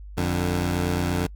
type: tone pair together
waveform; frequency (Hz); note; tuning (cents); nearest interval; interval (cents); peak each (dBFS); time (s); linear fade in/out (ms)
15% pulse; 88.8 / 148.87; F2 / D3; +29 / +24; major sixth; 895; -17 / -22; 0.17-1.27; 10
effects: noise-tail reverb RT60 0.1 s tail -26 dB re dry + added 50 Hz sine -37 dBFS peak until 1.35 s